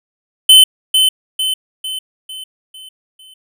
square tone with echo, 3054 Hz, G7, 46 cents flat, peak -3 dBFS, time 0.49-0.64 s, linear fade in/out 5 ms, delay 450 ms, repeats 6, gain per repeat -6 dB, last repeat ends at 3.34 s, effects none

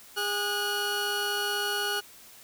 20% pulse tone pair together, 408.7 / 1458.5 Hz, G#4 / F#6, -28 / -25 cents, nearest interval octave + minor seventh, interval 2203 cents, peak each -27 / -24 dBFS, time 0.16-2.01 s, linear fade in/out 20 ms, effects white hiss -51 dBFS RMS until 2.43 s

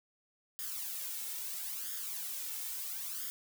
blue noise with flanger, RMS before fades -40 dBFS, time 0.59-3.3 s, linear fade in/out 0 ms, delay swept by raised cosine 0.59 to 2.29 ms, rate 0.75 Hz, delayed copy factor +0.7, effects none

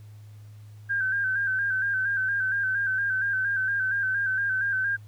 sine tone with vibrato, 1568 Hz, G6, in tune, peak -23 dBFS, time 0.89-4.97 s, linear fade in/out 20 ms, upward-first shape square, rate 4.3 Hz, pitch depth 44 cents each way, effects added 105 Hz sine -43 dBFS peak until 5.07 s + pink hiss -62 dBFS RMS until 5.07 s

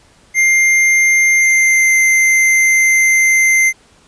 square tone with pitch glide, 2100 to 2083 Hz, C7 to C7, +6 to -8 cents, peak -9 dBFS, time 0.34-3.73 s, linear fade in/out 50 ms, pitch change -14 cents, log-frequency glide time 1.37-1.97 s, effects pink hiss -49 dBFS RMS until 4.07 s + resampled to 22050 Hz

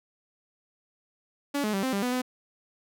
sawtooth tone with pitch steps, 284.5 / 212.5 / 194.7 / 261.1 / 198.8 / 248.2 / 252.7 Hz, C#4 / G#3 / G3 / C4 / G3 / B3 / B3, +45 / +40 / -12 / -3 / +25 / +9 / +40 cents, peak -22 dBFS, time 1.54-2.219 s, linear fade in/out 10 ms, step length 97 ms, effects none

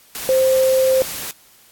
sine tone in noise, 523.3 Hz, C5, in tune, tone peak -12 dBFS, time 0.29-1.02 s, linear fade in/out 0 ms, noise white, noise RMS -28 dBFS, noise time 0.15-1.31 s, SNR +13 dB, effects white hiss -50 dBFS RMS until 1.71 s + AAC 64 kbps

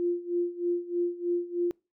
sine tone with tremolo, 349.2 Hz, F4, in tune, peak -23 dBFS, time 0-1.71 s, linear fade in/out 0 ms, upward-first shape sine, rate 3.2 Hz, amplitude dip 85%, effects noise-tail reverb RT60 0.3 s tail -26 dB re dry

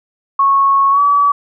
sine tone with pitch glide, 1101 to 1143.8 Hz, C#6 to D6, -12 to -46 cents, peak -8 dBFS, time 0.39-1.32 s, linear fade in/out 5 ms, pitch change +66 cents, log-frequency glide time 0.91-1 s, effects none

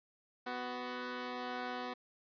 10% pulse tone pair together, 248.5 / 372.3 Hz, B3 / F#4, +11 / +11 cents, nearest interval perfect fifth, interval 700 cents, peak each -32 / -36 dBFS, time 0.46-1.94 s, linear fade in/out 10 ms, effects resampled to 11025 Hz + 11-bit

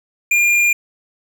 sine tone with tanh clipping, 2406 Hz, D7, 41 cents sharp, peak -13 dBFS, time 0.31-0.73 s, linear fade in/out 5 ms, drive 13 dB, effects none

